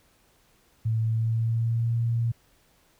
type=tone with pitch glide; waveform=sine; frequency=111.8 to 116.48 Hz; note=A2 to A#2; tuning=+28 to -1 cents; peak=-22 dBFS; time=0.85-2.32 s; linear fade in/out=10 ms; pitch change=+71 cents; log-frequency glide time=1.03-1.94 s; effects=pink hiss -63 dBFS RMS until 2.99 s